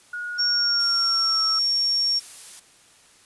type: tone with pitch glide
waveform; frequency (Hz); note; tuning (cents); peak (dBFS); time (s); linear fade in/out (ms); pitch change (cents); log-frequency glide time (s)
sine; 1446 to 1318.4; F#6 to E6; -40 to 0; -28; 0.13-1.59; 5; -160; 0.46-1.42
type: tone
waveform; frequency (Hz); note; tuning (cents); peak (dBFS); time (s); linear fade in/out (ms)
sine; 5520; F8; -21; -19; 0.38-2.2; 20
type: noise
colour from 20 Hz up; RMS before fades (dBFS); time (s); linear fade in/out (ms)
blue; -39; 0.79-2.6; 10
effects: white hiss -54 dBFS RMS until 3.25 s + resampled to 24000 Hz